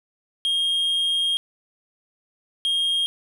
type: tone pair in turn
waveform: triangle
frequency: 3236 / 3236 Hz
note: G#7 / G#7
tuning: -46 / -46 cents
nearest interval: unison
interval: 0 cents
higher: neither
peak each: -18 dBFS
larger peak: neither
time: 0.45-1.37 / 2.65-3.06 s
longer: first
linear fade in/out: 0 ms
effects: none